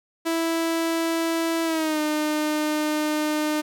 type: tone with pitch glide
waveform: sawtooth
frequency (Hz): 329.6 to 304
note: E4 to D#4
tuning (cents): 0 to -40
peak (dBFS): -18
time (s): 0.25-3.62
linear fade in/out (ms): 20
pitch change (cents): -140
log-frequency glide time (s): 1.64-2
effects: none